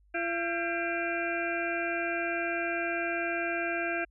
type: harmonic tone with a mistuned harmonic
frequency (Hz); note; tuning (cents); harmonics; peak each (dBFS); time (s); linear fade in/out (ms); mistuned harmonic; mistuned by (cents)
340; F4; -46; 1 / 2 / 4 / 5 / 6 / 7 / 8; -35 / -34 / -41 / -34 / -45 / -36 / -42; 0.14-4.05; 10; 5; -110
effects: added 50 Hz sine -60 dBFS peak until 4.1 s